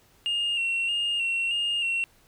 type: tone with vibrato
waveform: sine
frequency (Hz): 2779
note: F7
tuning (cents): -9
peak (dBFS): -22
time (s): 0.26-2.04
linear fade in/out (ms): 0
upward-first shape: square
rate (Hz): 1.6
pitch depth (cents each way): 33
effects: tanh soft clip ceiling -22 dBFS + pink hiss -60 dBFS RMS until 2.27 s